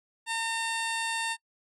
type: tone with low-pass filter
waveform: 15% pulse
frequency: 909 Hz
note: A#5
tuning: 44 cents flat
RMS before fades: -31 dBFS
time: 0.26-1.37 s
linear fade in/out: 50 ms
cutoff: 8400 Hz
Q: 1.5
effects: noise-tail reverb RT60 0.1 s tail -24 dB re dry